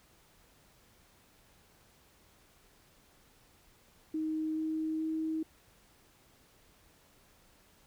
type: tone with pitch steps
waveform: sine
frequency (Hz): 313.6 / 315.6 / 317.6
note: D#4 / D#4 / D#4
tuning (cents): +14 / +25 / +36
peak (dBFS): -31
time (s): 4.14-5.43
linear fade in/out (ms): 5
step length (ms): 430
effects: pink hiss -64 dBFS RMS until 7.86 s